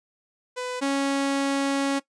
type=tone pair in turn; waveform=sawtooth; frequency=500 / 276.4 Hz; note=B4 / C#4; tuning=+21 / -5 cents; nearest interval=minor seventh; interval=1026 cents; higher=first; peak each=-25 / -18 dBFS; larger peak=second; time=0.56-0.81 / 0.81-2 s; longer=second; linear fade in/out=20 ms; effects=noise-tail reverb RT60 0.1 s tail -18 dB re dry + resampled to 22050 Hz